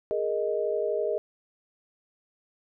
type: chord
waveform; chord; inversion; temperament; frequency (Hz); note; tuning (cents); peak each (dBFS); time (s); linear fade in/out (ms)
sine; Ab suspended second; none; just; 415.3 / 467.2 / 623; Ab4 / Bb4 / Eb5; 0 / +4 / +2; -29 / -30 / -29; 0.11-1.18; 0
effects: none